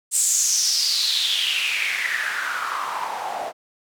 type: noise with band-pass filter sweep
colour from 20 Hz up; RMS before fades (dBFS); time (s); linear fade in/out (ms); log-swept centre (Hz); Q
white; -23; 0.11-3.53; 50; 8300 to 660; 5.8
effects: none